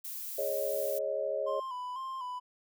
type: noise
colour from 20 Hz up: violet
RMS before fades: -40 dBFS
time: 0.04-0.99 s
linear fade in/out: 10 ms
type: chord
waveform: sine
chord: Ab suspended fourth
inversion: none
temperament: equal with one note detuned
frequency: 415.3 / 548.9 / 622.3 Hz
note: Ab4 / Db5 / Eb5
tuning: 0 / -17 / 0 cents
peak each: -38 / -33 / -34 dBFS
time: 0.38-1.6 s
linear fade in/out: 5 ms
type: tone with vibrato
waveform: triangle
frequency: 1024 Hz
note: C6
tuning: 38 cents flat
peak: -34 dBFS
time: 1.46-2.4 s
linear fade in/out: 20 ms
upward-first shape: square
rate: 2 Hz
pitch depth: 50 cents each way
effects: none